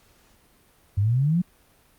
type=exponential sweep; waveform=sine; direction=up; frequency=94.9 to 185 Hz; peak=-18 dBFS; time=0.97-1.42 s; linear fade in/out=10 ms; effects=pink hiss -59 dBFS RMS until 1.98 s + Opus 48 kbps